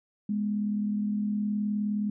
sine tone pair together, 207.6 / 246.9 Hz, G#3 / B3, 0 / 0 cents, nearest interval minor third, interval 300 cents, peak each -26 / -37 dBFS, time 0.29-2.1 s, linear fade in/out 5 ms, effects none

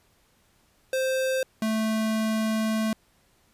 square tone pair in turn, 523.3 / 219.4 Hz, C5 / A3, 0 / -5 cents, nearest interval octave + minor third, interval 1505 cents, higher first, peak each -24 dBFS, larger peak neither, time 0.93-1.43 / 1.62-2.93 s, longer second, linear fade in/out 2 ms, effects pink hiss -64 dBFS RMS until 3.53 s + resampled to 32000 Hz

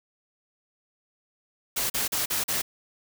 white noise bursts, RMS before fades -27 dBFS, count 5, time 1.76-2.62 s, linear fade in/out 10 ms, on 140 ms, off 40 ms, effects none

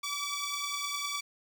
10% pulse beating tone pair, 1147 / 1156.8 Hz, D6 / D6, -41 / -27 cents, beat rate 9.8 Hz, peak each -26 / -29 dBFS, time 0.03-1.21 s, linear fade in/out 10 ms, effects none

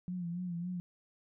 sine tone with vibrato, 175.7 Hz, F3, 11 cents sharp, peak -35 dBFS, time 0.08-0.8 s, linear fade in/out 0 ms, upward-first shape sine, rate 3.6 Hz, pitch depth 63 cents each way, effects none

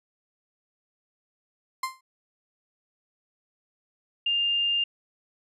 35% pulse tone with exponential decay, 1046.5 Hz, C6, in tune, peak -22 dBFS, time 1.83-2.01 s, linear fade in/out 5 ms, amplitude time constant 37 ms
sine tone, 2805 Hz, F7, 7 cents sharp, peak -22 dBFS, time 4.26-4.84 s, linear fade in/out 5 ms
effects resampled to 32000 Hz

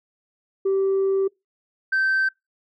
sine tone pair in turn, 387.9 / 1551.6 Hz, G4 / G6, -18 / -18 cents, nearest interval 2 octaves, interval 2400 cents, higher second, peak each -16 dBFS, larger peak neither, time 0.65-1.28 / 1.92-2.29 s, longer first, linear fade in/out 10 ms, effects noise-tail reverb RT60 0.2 s tail -26 dB re dry + tanh soft clip ceiling -16 dBFS

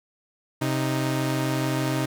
sawtooth tone pair together, 132.09 / 311.1 Hz, C3 / D#4, +17 / 0 cents, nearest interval octave + minor third, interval 1483 cents, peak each -21 / -23 dBFS, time 0.61-2.06 s, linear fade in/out 10 ms, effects none

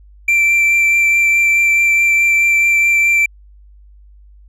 triangle tone with vibrato, 2348 Hz, D7, 1 cent flat, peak -8 dBFS, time 0.28-3.26 s, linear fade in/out 5 ms, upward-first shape triangle, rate 4.7 Hz, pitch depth 12 cents each way, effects added 50 Hz sine -40 dBFS peak until 4.48 s + resampled to 32000 Hz

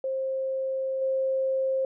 sine tone with level steps, 530 Hz, C5, 22 cents sharp, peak -26 / -23 dBFS, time 0.04-1.85 s, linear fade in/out 2 ms, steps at 1.01 s, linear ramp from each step 10 ms, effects none

